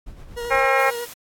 brown noise with tremolo, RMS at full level -37 dBFS, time 0.06-0.66 s, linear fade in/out 10 ms, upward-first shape sine, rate 8.5 Hz, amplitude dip 50%
40% pulse tone with vibrato, 475.1 Hz, A#4, 33 cents sharp, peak -26 dBFS, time 0.36-1.06 s, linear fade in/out 20 ms, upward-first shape sine, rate 11 Hz, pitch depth 20 cents each way
harmonic tone, 268.6 Hz, C4, 46 cents sharp, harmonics 2 / 3 / 4 / 5 / 6 / 7 / 8 / 9, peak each -21 / -22 / -25 / -24 / -27 / -25 / -25 / -28 dBFS, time 0.5-0.91 s, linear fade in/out 20 ms
white noise, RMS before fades -39 dBFS, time 0.78-1.14 s, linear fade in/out 10 ms
effects AAC 64 kbps

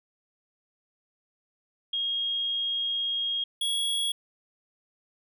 sine / square tone pair in turn, 3261 / 3335 Hz, G#7 / G#7, -32 / +7 cents, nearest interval unison, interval 39 cents, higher second, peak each -26 dBFS, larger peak neither, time 1.93-3.44 / 3.61-4.12 s, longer first, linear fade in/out 5 ms, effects none

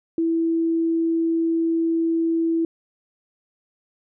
sine tone, 329.6 Hz, E4, in tune, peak -18 dBFS, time 0.18-2.65 s, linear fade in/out 2 ms, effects none

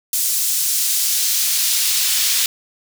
pink noise with high-pass filter sweep, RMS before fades -18 dBFS, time 0.13-2.46 s, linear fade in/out 2 ms, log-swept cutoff 7000 to 3400 Hz, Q 0.82, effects none

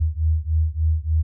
sine beating tone pair, 77.78 / 81.18 Hz, D#2 / E2, 0 / -26 cents, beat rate 3.4 Hz, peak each -20 / -21 dBFS, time 0-1.23 s, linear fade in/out 20 ms, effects none

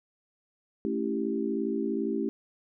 sine chord, A dominant seventh, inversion none, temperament equal, 220 / 277.2 / 329.6 / 392 Hz, A3 / C#4 / E4 / G4, 0 / 0 / 0 / 0 cents, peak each -32 / -33 / -33 / -32 dBFS, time 0.85-2.29 s, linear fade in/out 0 ms, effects none

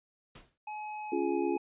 pink noise with exponential decay, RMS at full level -46 dBFS, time 0.35-0.58 s, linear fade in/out 5 ms, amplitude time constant 49 ms
square tone with pitch glide, 849 to 838.3 Hz, G#5 to G#5, +38 to +16 cents, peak -38 dBFS, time 0.67-1.58 s, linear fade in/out 5 ms, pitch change -22 cents, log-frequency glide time 1.06-1.24 s
sine chord, Db major, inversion none, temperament just, 277.2 / 346.5 / 415.8 Hz, Db4 / F4 / Ab4, 0 / -14 / +2 cents, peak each -34 / -30 / -34 dBFS, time 1.12-1.57 s, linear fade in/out 5 ms
effects resampled to 8000 Hz

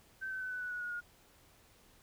sine tone with pitch steps, 1546 / 1529.1 / 1512.4 / 1495.9 / 1479.6 / 1463.5 / 1447.5 / 1431.7 Hz, G6 / G6 / F#6 / F#6 / F#6 / F#6 / F#6 / F6, -24 / -43 / +38 / +19 / 0 / -19 / -38 / +43 cents, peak -37 dBFS, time 0.21-1.01 s, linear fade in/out 20 ms, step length 100 ms, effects pink hiss -64 dBFS RMS until 2.02 s

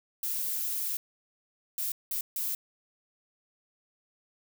violet noise bursts at uneven times, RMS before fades -32 dBFS, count 4, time 0.23-0.97 / 1.78-1.92 / 2.11-2.21 / 2.36-2.55 s, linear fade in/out 2 ms, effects none

